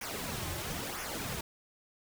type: noise with flanger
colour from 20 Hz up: pink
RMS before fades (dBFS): -38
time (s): 0.01-1.41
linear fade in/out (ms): 5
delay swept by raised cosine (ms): 0.24 to 4.34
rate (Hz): 1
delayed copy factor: -0.65
effects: none